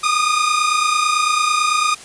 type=tone pair together; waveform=sawtooth; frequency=1212 / 1241 Hz; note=D#6 / D#6; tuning=-46 / -5 cents; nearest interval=unison; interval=41 cents; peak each=-14 dBFS; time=0.03-1.95 s; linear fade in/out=10 ms; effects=white hiss -38 dBFS RMS until 2.04 s + resampled to 22050 Hz